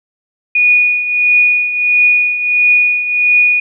sine tone with tremolo, 2459 Hz, D#7, 21 cents flat, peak -5 dBFS, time 0.55-3.6 s, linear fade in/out 5 ms, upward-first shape triangle, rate 1.5 Hz, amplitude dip 70%, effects none

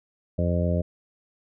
harmonic tone, 87 Hz, F2, 6 cents flat, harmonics 1 / 2 / 3 / 4 / 5 / 6 / 7, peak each -24 / -26 / -34 / -36 / -36 / -32 / -30 dBFS, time 0.38-0.82 s, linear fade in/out 10 ms, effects none

